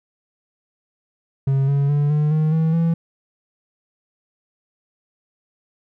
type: tone with pitch steps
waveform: triangle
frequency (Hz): 135.9 / 140.53 / 145.32 / 150.27 / 155.39 / 160.68 / 166.16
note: C#3 / C#3 / D3 / D3 / D#3 / E3 / E3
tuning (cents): -34 / +24 / -18 / +40 / -2 / -44 / +14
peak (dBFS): -13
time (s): 1.47-2.94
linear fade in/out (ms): 5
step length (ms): 210
effects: none